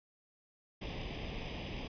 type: noise with comb filter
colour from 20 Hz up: pink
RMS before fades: -41 dBFS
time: 0.81-1.88 s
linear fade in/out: 10 ms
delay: 0.35 ms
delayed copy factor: +0.8
effects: resampled to 11025 Hz